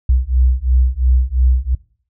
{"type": "beating tone pair", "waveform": "sine", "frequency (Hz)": [61.74, 64.64], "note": ["B1", "C2"], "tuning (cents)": [0, -20], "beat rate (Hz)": 2.9, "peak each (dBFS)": -14, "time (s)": [0.09, 1.75], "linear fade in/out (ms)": 5, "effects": ["noise-tail reverb RT60 0.5 s tail -21 dB re dry"]}